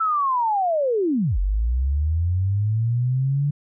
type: linear two-way sweep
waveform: sine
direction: down then up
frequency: 1334 to 44.37 to 146.3 Hz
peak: -18 dBFS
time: 0-3.51 s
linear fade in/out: 10 ms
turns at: 1.38 s
effects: none